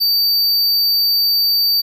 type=tone; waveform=square; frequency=4618 Hz; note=D8; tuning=30 cents flat; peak=-13 dBFS; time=0-1.82 s; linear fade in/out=20 ms; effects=none